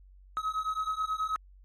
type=beating tone pair; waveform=triangle; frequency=1272 / 1281.3 Hz; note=D#6 / E6; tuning=+38 / -50 cents; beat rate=9.3 Hz; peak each=-31 dBFS; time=0.37-1.36 s; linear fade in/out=0 ms; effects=added 47 Hz sine -52 dBFS peak until 1.64 s + AAC 32 kbps